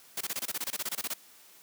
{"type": "noise bursts", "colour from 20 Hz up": "white", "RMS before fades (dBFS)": -33, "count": 16, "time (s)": [0.17, 1.138], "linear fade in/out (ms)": 5, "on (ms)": 38, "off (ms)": 24, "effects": ["white hiss -56 dBFS RMS until 1.62 s", "high-pass 150 Hz 12 dB/octave"]}